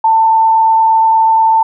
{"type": "tone with frequency modulation", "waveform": "sine", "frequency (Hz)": 892, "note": "A5", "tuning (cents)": 23, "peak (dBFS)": -6, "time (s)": [0.04, 1.63], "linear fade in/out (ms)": 5, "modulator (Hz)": 28.5, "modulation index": 0.31, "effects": []}